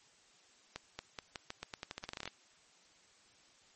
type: accelerating click train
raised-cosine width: 0.2 ms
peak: -23 dBFS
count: 18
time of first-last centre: 0.76-2.276 s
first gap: 230 ms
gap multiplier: 0.86
effects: white hiss -65 dBFS RMS until 3.75 s + MP3 32 kbps